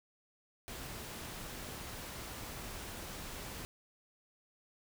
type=noise; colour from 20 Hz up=pink; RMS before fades=-45 dBFS; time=0.68-3.65 s; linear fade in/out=0 ms; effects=none